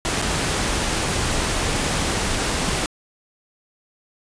pink noise with dropouts, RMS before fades -22 dBFS, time 0.05-2.86 s, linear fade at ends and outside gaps 1 ms, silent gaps 0.217-0.222 s, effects resampled to 22050 Hz

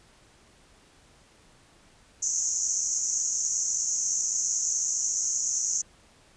pink band-pass noise, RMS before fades -28 dBFS, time 2.22-5.82 s, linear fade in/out 10 ms, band 6000 to 7000 Hz, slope 96 dB/octave, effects pink hiss -58 dBFS RMS until 6.36 s + resampled to 22050 Hz

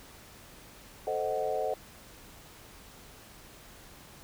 sine chord, A diminished seventh, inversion none, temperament equal with one note detuned, 440 / 523.3 / 622.3 / 744.3 Hz, A4 / C5 / Eb5 / Gb5, 0 / 0 / 0 / +10 cents, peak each -34 dBFS, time 1.07-1.74 s, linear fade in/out 2 ms, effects pink hiss -52 dBFS RMS until 4.23 s

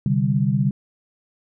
sine chord, C suspended second, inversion none, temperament just, 130.81 / 147.16 / 196.22 Hz, C3 / D3 / G3, 0 / +4 / +2 cents, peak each -21 dBFS, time 0.06-0.71 s, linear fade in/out 2 ms, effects none

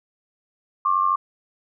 sine tone pair together, 1079 / 1172 Hz, C#6 / D6, -47 / -4 cents, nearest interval minor second, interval 143 cents, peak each -20 dBFS, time 0.85-1.16 s, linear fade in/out 5 ms, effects none

